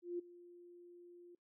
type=tone with ADSR envelope; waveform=sine; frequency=350 Hz; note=F4; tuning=4 cents sharp; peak=-36 dBFS; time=0.02-1.35 s; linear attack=170 ms; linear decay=11 ms; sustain=-19 dB; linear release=3 ms; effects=noise-tail reverb RT60 0.2 s tail -24 dB re dry